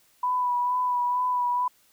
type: tone with vibrato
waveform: sine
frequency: 987.8 Hz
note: B5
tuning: in tune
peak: -22 dBFS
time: 0.23-1.68 s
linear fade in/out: 5 ms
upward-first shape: sine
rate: 2.2 Hz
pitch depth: 23 cents each way
effects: white hiss -62 dBFS RMS until 1.92 s